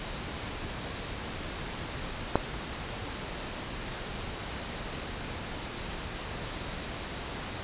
click, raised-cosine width 1 ms, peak -7 dBFS, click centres 2.356 s, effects pink hiss -37 dBFS RMS until 7.63 s + resampled to 8000 Hz

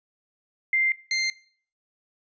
sine / 25% pulse tone pair in turn, 2093 / 2093 Hz, C7 / C7, 0 / 0 cents, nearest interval unison, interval 0 cents, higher neither, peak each -19 dBFS, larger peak neither, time 0.73-0.92 / 1.11-1.3 s, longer neither, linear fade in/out 2 ms, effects noise-tail reverb RT60 0.5 s tail -21 dB re dry + resampled to 16000 Hz

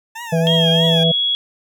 20% pulse tone with vibrato, 880 Hz, A5, in tune, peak -23 dBFS, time 0.15-1.04 s, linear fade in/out 10 ms, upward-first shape triangle, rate 3.2 Hz, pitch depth 170 cents each way
harmonic tone, 164.81 Hz, E3, in tune, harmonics 1 / 3 / 4, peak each -15 / -20 / -21 dBFS, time 0.32-1.12 s, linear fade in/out 10 ms
sine tone with pitch glide, 3258 to 3342 Hz, G#7 to G#7, -34 to +10 cents, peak -15 dBFS, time 0.47-1.35 s, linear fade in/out 0 ms, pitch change +44 cents, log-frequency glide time 0.77-0.87 s
effects none

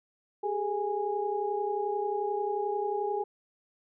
sine tone cluster, 397.3 / 428.6 / 825 Hz, G4 / A4 / G#5, +23 / -45 / -12 cents, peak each -32 / -33 / -32 dBFS, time 0.43-3.24 s, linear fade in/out 10 ms, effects none

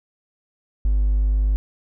triangle tone with hard clipping, 50.4 Hz, G1, 49 cents sharp, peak -16 dBFS, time 0.85-1.56 s, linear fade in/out 0 ms, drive 4 dB, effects none

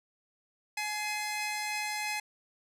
sawtooth tone cluster, 845 / 2077 / 2538 Hz, G#5 / C7 / D#7, +30 / -13 / +34 cents, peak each -32 / -33 / -35 dBFS, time 0.77-2.2 s, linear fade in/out 5 ms, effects low-pass 12000 Hz 12 dB/octave

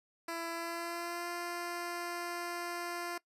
10% pulse tone with pitch glide, 334.3 to 347.3 Hz, E4 to F4, +24 to -10 cents, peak -29 dBFS, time 0.28-3.18 s, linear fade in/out 5 ms, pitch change +66 cents, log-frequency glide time 0.51-1.28 s, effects noise-tail reverb RT60 0.1 s tail -21 dB re dry + resampled to 32000 Hz

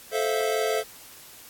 square chord, F major seventh, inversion first, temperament just, 436.5 / 523.8 / 654.8 / 698.5 Hz, A4 / C5 / E5 / F5, -14 / +2 / -12 / 0 cents, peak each -27 / -31 / -30 / -32 dBFS, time 0.11-0.84 s, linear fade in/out 50 ms
clicks, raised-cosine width 0.5 ms, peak -31 / -31 dBFS, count 2, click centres 0.408 / 0.415 s
effects white hiss -47 dBFS RMS until 1.49 s + AAC 64 kbps

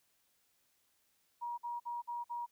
sine tone bursts, 953 Hz, A#5, 38 cents sharp, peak -37 dBFS, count 5, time 1.41-2.464 s, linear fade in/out 20 ms, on 170 ms, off 51 ms, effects white hiss -75 dBFS RMS until 2.51 s

